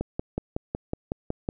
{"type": "click train", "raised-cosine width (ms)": 2, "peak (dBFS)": -14, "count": 9, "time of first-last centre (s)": [0.01, 1.489], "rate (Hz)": 5.41, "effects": []}